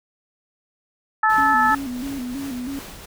harmonic tone, 435.1 Hz, A4, 19 cents flat, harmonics 2 / 3 / 4, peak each -18 / -18 / -20 dBFS, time 1.23-1.75 s, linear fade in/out 5 ms
pink noise with tremolo, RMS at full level -36 dBFS, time 1.29-3.06 s, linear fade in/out 10 ms, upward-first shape triangle, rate 2.8 Hz, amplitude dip 45%
sine tone with vibrato, 261.6 Hz, C4, in tune, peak -26 dBFS, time 1.38-2.79 s, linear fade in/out 0 ms, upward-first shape square, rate 3.1 Hz, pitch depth 96 cents each way
effects none

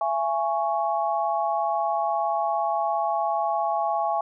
sine chord, C# minor, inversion first, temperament equal with one note detuned, 673.5 / 830.6 / 1108.7 Hz, E5 / G#5 / C#6, +37 / 0 / 0 cents, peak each -26 / -25 / -29 dBFS, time 0.01-4.21 s, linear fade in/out 2 ms, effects none

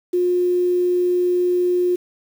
sine tone with quantisation, 357.3 Hz, F4, 40 cents sharp, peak -15 dBFS, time 0.13-1.96 s, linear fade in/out 10 ms, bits 7, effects none

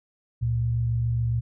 sine tone pair together, 69.3 / 116.47 Hz, C#2 / A#2, 0 / -1 cents, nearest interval major sixth, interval 899 cents, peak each -31 / -22 dBFS, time 0.41-1.41 s, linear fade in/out 20 ms, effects none

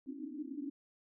white band-pass noise, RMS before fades -43 dBFS, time 0.06-0.7 s, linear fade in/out 2 ms, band 260 to 310 Hz, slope 96 dB/octave, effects none

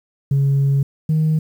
sine tone pair in turn, 138.59 / 156.46 Hz, C#3 / D#3, 0 / +10 cents, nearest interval major second, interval 210 cents, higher second, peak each -11 / -12 dBFS, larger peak first, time 0.31-0.83 / 1.09-1.39 s, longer first, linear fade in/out 5 ms, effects tanh soft clip ceiling -11 dBFS + 8-bit

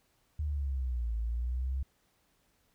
sine linear two-way sweep, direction down then up, 76.5 to 55 to 67.5 Hz, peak -30 dBFS, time 0.39-1.83 s, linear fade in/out 5 ms, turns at 1.16 s, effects pink hiss -72 dBFS RMS until 2.74 s

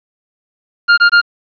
45% pulse tone bursts, 1407 Hz, F6, 12 cents sharp, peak -5 dBFS, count 3, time 0.88-1.215 s, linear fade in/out 20 ms, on 97 ms, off 22 ms, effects resampled to 11025 Hz + 7-bit

